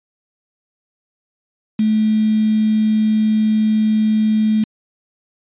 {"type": "tone with quantisation", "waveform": "sine", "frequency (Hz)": 216.5, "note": "A3", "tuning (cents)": -28, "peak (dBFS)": -12, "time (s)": [1.79, 4.64], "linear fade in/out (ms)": 5, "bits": 5, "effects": ["resampled to 8000 Hz"]}